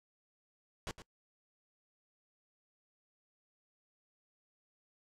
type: noise with echo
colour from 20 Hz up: pink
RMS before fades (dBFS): -40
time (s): 0.87-0.91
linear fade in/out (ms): 0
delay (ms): 110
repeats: 1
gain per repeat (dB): -11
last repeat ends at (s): 1.02
effects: noise-tail reverb RT60 0.1 s tail -23 dB re dry + low-pass 7000 Hz 12 dB/octave